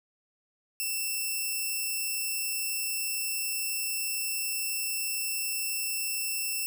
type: tone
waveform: 5% pulse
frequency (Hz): 2671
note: E7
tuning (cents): +22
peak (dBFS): -20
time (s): 0.8-6.66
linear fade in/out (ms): 0
effects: none